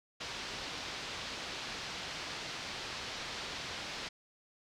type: low-pass noise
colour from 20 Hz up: white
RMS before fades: -42 dBFS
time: 0.2-4.09 s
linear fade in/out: 10 ms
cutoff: 5000 Hz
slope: 24 dB/octave
effects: none